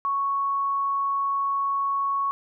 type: tone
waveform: sine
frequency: 1108.7 Hz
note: C#6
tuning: in tune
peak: -22 dBFS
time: 0.05-2.31 s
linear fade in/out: 0 ms
effects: none